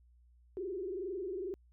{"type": "tone with frequency modulation", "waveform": "sine", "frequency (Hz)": 376.8, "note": "F#4", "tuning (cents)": 32, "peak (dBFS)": -36, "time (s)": [0.57, 1.54], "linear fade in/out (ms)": 0, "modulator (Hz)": 22.1, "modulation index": 1.4, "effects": ["added 60 Hz sine -61 dBFS peak until 1.72 s"]}